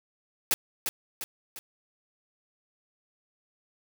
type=noise with echo; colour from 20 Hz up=white; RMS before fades=-24 dBFS; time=0.51-0.54 s; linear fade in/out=0 ms; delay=350 ms; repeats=3; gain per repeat=-6 dB; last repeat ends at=1.59 s; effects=none